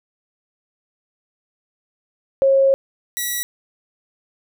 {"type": "tone pair in turn", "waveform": ["sine", "5% pulse"], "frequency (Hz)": [542, 1938.7], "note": ["C#5", "B6"], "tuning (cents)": [-39, -33], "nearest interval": "octave + minor seventh", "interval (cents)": 2206, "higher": "second", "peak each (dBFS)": -11, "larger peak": "neither", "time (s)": [[2.42, 2.74], [3.17, 3.43]], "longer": "first", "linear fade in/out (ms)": 0, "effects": []}